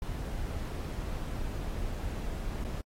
brown noise with dropouts, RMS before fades -35 dBFS, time 0.02-2.81 s, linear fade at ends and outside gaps 2 ms, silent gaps 2.642-2.647 s, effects AAC 48 kbps

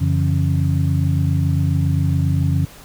sine tone cluster, 90.7 / 141 / 168.3 / 272.4 Hz, F#2 / C#3 / E3 / C#4, -34 / +30 / +36 / -30 cents, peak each -18 / -18 / -23 / -27 dBFS, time 0-2.66 s, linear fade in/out 20 ms, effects pink hiss -42 dBFS RMS until 2.84 s

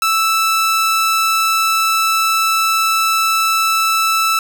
sawtooth tone, 1318.5 Hz, E6, in tune, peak -9 dBFS, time 0.02-4.39 s, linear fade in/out 2 ms, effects none

